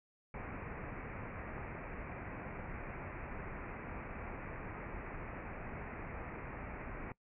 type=low-pass noise; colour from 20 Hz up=pink; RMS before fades=-45 dBFS; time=0.34-7.12 s; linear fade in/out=2 ms; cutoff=2500 Hz; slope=96 dB/octave; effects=noise-tail reverb RT60 0.1 s tail -22 dB re dry